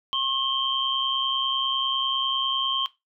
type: tone cluster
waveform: sine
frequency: 1076 / 3055 / 3185 Hz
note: C6 / G7 / G7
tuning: +48 / -45 / +27 cents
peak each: -28 / -29 / -25 dBFS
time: 0.13-2.86 s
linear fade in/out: 0 ms
effects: noise-tail reverb RT60 0.2 s tail -17 dB re dry